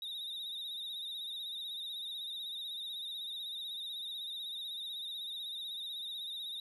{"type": "tone with vibrato", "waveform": "triangle", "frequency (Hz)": 3729, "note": "A#7", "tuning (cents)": 0, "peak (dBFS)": -38, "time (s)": [0.02, 6.6], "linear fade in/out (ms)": 2, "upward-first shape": "sine", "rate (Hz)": 16, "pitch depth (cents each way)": 69, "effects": []}